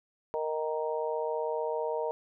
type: harmonic tone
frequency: 155.56 Hz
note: D#3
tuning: in tune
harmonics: 3 / 4 / 5 / 6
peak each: -32 / -34 / -42 / -36 dBFS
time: 0.34-2.11 s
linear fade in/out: 0 ms
effects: none